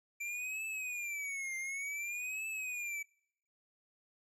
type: tone with vibrato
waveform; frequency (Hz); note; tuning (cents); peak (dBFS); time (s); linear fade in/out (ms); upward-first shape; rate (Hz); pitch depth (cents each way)
square; 2349; D7; 0; -38; 0.2-3.03; 10; triangle; 0.55; 200
effects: noise-tail reverb RT60 0.7 s tail -25 dB re dry + low-pass 12000 Hz 12 dB/octave